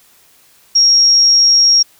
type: tone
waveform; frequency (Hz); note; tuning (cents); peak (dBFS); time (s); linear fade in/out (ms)
sine; 5588; F8; 0; -6; 0.75-1.83; 10
effects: white hiss -49 dBFS RMS until 1.99 s